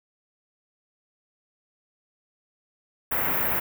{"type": "band-stop noise", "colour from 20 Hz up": "white", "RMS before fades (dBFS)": -25, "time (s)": [3.11, 3.6], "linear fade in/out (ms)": 10, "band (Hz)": [2100, 15000], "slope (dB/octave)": 24, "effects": []}